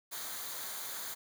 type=noise with comb filter; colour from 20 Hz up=white; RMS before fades=-41 dBFS; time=0.11-1.15 s; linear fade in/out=20 ms; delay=0.37 ms; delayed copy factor=-0.6; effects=none